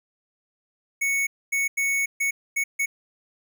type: tone bursts at uneven times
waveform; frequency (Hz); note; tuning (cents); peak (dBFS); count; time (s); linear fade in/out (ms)
square; 2217; C#7; 0; -22; 6; 1.01-1.27 / 1.52-1.68 / 1.77-2.06 / 2.2-2.31 / 2.56-2.64 / 2.79-2.86; 10
effects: none